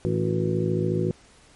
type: harmonic tone with a mistuned harmonic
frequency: 54 Hz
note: A1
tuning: 32 cents flat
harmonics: 2 / 3 / 4 / 5 / 6 / 7 / 8 / 9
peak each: -28 / -26 / -32 / -34 / -36 / -26 / -39 / -32 dBFS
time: 0.05-1.11 s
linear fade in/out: 0 ms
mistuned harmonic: 7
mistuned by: -69 cents
effects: pink hiss -54 dBFS RMS until 1.55 s + MP3 48 kbps